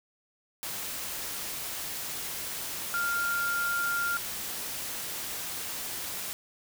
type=tone in noise; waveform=sine; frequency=1396.9 Hz; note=F6; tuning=in tune; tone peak=-27 dBFS; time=2.94-4.17 s; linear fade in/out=0 ms; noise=white; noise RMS=-36 dBFS; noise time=0.63-6.33 s; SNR=+6 dB; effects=none